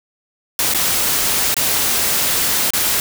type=noise with dropouts; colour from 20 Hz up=white; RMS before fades=-17 dBFS; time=0.59-3 s; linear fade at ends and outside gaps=1 ms; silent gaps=0.738-0.746 / 1.543-1.566 / 2.705-2.735 s; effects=none